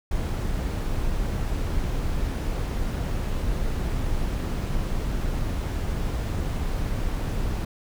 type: noise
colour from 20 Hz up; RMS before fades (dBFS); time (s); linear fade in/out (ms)
brown; -26; 0.11-7.65; 5
effects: none